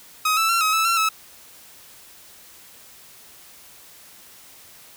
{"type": "tone with pitch steps", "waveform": "sawtooth", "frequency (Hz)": [1263, 1320, 1361, 1273, 1310, 1357, 1300], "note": ["D#6", "E6", "F6", "D#6", "E6", "E6", "E6"], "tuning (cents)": [26, 2, -45, 39, -11, 50, -24], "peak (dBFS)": -14, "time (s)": [0.25, 1.09], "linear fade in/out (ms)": 5, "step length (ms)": 120, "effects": ["white hiss -47 dBFS RMS until 4.96 s"]}